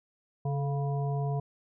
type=harmonic tone with a mistuned harmonic; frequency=139.7 Hz; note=C#3; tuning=14 cents sharp; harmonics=1 / 3 / 5 / 7; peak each=-28 / -38 / -38 / -44 dBFS; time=0.45-1.4 s; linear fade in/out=5 ms; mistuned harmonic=3; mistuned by=+54 cents; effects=none